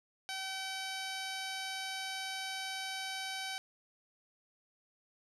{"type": "tone with low-pass filter", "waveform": "10% pulse", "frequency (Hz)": 766, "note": "G5", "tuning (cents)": -40, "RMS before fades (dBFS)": -40, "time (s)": [0.29, 3.58], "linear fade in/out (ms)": 0, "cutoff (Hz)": 7900, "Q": 2.1, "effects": []}